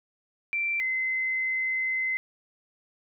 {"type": "tone pair in turn", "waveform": "sine", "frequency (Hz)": [2349, 2055], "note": ["D7", "C7"], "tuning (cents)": [0, -32], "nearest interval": "major second", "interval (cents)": 232, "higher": "first", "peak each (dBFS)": -25, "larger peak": "neither", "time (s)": [[0.53, 0.8], [0.8, 2.17]], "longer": "second", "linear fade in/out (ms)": 0, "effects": []}